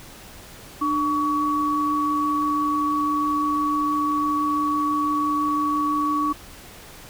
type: tone pair together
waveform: sine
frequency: 299 / 1129 Hz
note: D4 / C#6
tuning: +31 / +31 cents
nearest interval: octave + major seventh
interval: 2300 cents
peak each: -24 / -21 dBFS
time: 0.81-6.33 s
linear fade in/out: 10 ms
effects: pink hiss -43 dBFS RMS until 7.09 s